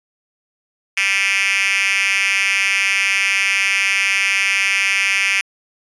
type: tone with high-pass filter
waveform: 5% pulse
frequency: 196 Hz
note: G3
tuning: in tune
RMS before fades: -17 dBFS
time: 0.97-5.41 s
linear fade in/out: 2 ms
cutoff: 2400 Hz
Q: 4.1
effects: resampled to 22050 Hz